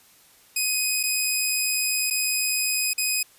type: tone with dropouts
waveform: 10% pulse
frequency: 2508 Hz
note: D#7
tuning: 13 cents sharp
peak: -13 dBFS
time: 0.56-3.23 s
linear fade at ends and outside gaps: 5 ms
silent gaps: 1.031-1.035 / 2.102-2.107 / 2.934-2.979 s
effects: white hiss -55 dBFS RMS until 3.38 s + resampled to 32000 Hz